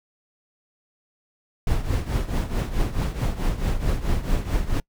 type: noise with tremolo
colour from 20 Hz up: brown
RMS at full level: -20 dBFS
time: 1.67-4.8 s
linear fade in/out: 2 ms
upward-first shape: triangle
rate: 4.6 Hz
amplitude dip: 80%
effects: noise-tail reverb RT60 0.1 s tail -25 dB re dry